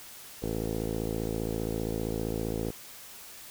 10% pulse tone with low-pass filter, 55.2 Hz, A1, 6 cents sharp, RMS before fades -32 dBFS, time 0.42-2.71 s, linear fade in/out 10 ms, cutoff 500 Hz, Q 7.6, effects white hiss -47 dBFS RMS until 3.5 s

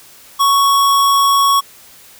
square tone, 1112 Hz, C#6, 5 cents sharp, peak -10 dBFS, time 0.39-1.61 s, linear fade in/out 20 ms, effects white hiss -42 dBFS RMS until 2.19 s

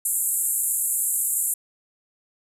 white band-pass noise, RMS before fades -24 dBFS, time 0.05-1.54 s, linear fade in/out 5 ms, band 7300 to 13000 Hz, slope 96 dB/octave, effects none

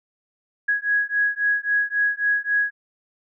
sine beating tone pair, 1661.2 / 1664.9 Hz, G#6 / G#6, 0 / +4 cents, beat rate 3.7 Hz, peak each -22 / -22 dBFS, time 0.68-2.71 s, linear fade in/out 10 ms, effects none

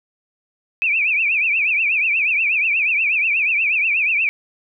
sine tone with vibrato, 2489 Hz, D#7, in tune, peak -15 dBFS, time 0.82-4.29 s, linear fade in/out 0 ms, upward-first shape triangle, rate 8.3 Hz, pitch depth 180 cents each way, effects none

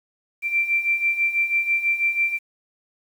sine beating tone pair, 2349 / 2355.1 Hz, D7 / D7, 0 / +4 cents, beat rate 6.1 Hz, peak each -25 / -20 dBFS, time 0.42-2.39 s, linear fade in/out 50 ms, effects 8-bit

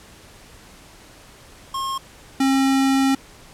square tone pair in turn, 1075 / 269.3 Hz, C6 / C#4, +47 / -50 cents, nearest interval 2 octaves, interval 2397 cents, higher first, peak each -24 / -16 dBFS, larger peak second, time 1.74-1.98 / 2.4-3.15 s, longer second, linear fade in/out 5 ms, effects pink hiss -46 dBFS RMS until 3.53 s + low-pass 11000 Hz 12 dB/octave

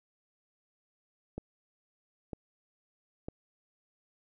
click train, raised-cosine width 2 ms, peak -24 dBFS, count 3, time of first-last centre 1.38-3.285 s, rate 1.05 Hz, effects none

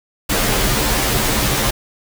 pink noise with comb filter, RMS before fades -17 dBFS, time 0.29-1.71 s, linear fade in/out 10 ms, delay 12 ms, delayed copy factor -1, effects none

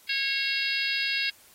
harmonic tone, 547 Hz, C#5, 23 cents flat, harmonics 3 / 4 / 5 / 6 / 7 / 8 / 9, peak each -33 / -32 / -30 / -36 / -34 / -34 / -34 dBFS, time 0.09-1.3 s, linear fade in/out 5 ms, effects white hiss -56 dBFS RMS until 1.54 s + AAC 48 kbps

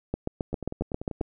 two click trains, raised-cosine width 2 ms, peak -21 / -14 dBFS, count 8 / 9, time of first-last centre 0.53-1.21 / 0.14-1.212 s, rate 10.3 / 7.46 Hz, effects none

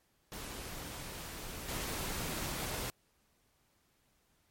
pink noise with level steps, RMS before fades -44 / -38 dBFS, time 0.32-2.9 s, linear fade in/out 0 ms, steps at 1.68 s, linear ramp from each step 10 ms, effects pink hiss -73 dBFS RMS until 4.5 s + MP3 64 kbps

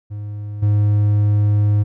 triangle tone with level steps, 103.83 Hz, G#2, in tune, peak -23 / -10 dBFS, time 0.1-1.84 s, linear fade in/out 20 ms, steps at 0.62 s, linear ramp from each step 10 ms, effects none

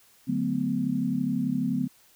sine chord, B minor seventh, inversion first, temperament equal with one note detuned, 146.83 / 185 / 220 / 251.8 Hz, D3 / F#3 / A3 / B3, 0 / 0 / 0 / +34 cents, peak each -33 / -31 / -30 / -27 dBFS, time 0.27-1.88 s, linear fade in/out 20 ms, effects white hiss -59 dBFS RMS until 2.15 s

